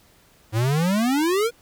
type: exponential sweep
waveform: square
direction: up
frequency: 105.2 to 488.8 Hz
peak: -19 dBFS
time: 0.52-1.51 s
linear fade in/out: 50 ms
effects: pink hiss -56 dBFS RMS until 1.61 s

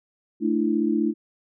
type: tone cluster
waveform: sine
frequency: 220.8 / 299.3 / 335 Hz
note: A3 / D4 / E4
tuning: +6 / +33 / +28 cents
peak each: -24 dBFS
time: 0.4-1.14 s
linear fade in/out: 50 ms
effects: none

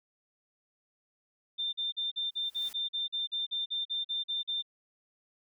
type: tone bursts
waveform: sine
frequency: 3588 Hz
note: A7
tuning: 33 cents sharp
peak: -30 dBFS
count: 16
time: 1.58-4.625 s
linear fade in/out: 20 ms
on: 150 ms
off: 43 ms
type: noise with exponential growth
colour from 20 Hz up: white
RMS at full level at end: -47 dBFS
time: 2.22-2.73 s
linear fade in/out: 2 ms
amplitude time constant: 110 ms
effects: none

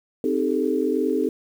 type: chord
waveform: sine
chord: A half-diminished seventh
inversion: first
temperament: equal with one note detuned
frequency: 261.6 / 311.1 / 397.5 / 440 Hz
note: C4 / Eb4 / G4 / A4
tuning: 0 / 0 / +24 / 0 cents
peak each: -25 dBFS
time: 0.24-1.29 s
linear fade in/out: 2 ms
effects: 8-bit

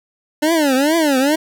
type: tone with vibrato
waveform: 25% pulse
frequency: 293.7 Hz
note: D4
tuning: in tune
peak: -9 dBFS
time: 0.42-1.36 s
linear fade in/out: 10 ms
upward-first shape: triangle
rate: 2.3 Hz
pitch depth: 260 cents each way
effects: none

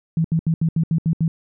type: tone bursts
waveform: sine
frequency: 162.6 Hz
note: E3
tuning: 23 cents flat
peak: -15 dBFS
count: 8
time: 0.17-1.28 s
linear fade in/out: 2 ms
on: 74 ms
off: 74 ms
effects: none

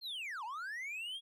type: linear two-way sweep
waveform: triangle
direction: down then up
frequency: 4330 to 830.6 to 3341 Hz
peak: -38 dBFS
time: 0.01-1.21 s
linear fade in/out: 50 ms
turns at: 0.44 s
effects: none

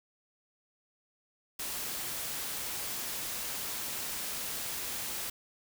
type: noise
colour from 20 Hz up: white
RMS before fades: -37 dBFS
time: 1.59-5.3 s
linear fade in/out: 5 ms
effects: none

